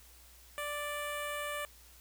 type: tone with notch filter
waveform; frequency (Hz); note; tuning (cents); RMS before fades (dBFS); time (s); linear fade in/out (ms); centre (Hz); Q
10% pulse; 587.3; D5; 0; -38; 0.58-1.65; 0; 4500; 0.92
effects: added 60 Hz sine -59 dBFS peak until 2 s + white hiss -59 dBFS RMS until 2 s